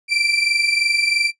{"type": "tone pair together", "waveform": "30% pulse", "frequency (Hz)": [2338, 2361], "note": ["D7", "D7"], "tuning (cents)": [-8, 9], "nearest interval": "unison", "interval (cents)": 17, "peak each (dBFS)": -17, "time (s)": [0.08, 1.32], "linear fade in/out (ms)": 50, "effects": ["noise-tail reverb RT60 0.1 s tail -17 dB re dry", "resampled to 22050 Hz"]}